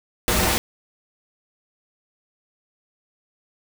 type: noise with comb filter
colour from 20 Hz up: pink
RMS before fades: -20 dBFS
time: 0.28-0.58 s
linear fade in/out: 0 ms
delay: 7.2 ms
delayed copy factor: -0.8
effects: none